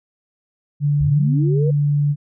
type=tone; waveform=sine; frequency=145.3 Hz; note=D3; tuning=18 cents flat; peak=-14 dBFS; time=0.8-2.16 s; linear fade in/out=50 ms
type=linear sweep; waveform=sine; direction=up; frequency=50.3 to 499.3 Hz; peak=-21 dBFS; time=1-1.71 s; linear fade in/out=10 ms
effects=none